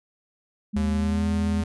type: tone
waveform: sine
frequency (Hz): 207.6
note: G#3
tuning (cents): 0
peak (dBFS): -23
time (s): 0.73-1.63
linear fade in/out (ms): 20
type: tone with pitch glide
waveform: square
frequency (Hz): 77.78 to 82.17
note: D#2 to E2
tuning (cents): 0 to -5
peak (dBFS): -26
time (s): 0.76-1.64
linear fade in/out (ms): 5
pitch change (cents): +95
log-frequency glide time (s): 0.91-1.27
effects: resampled to 24000 Hz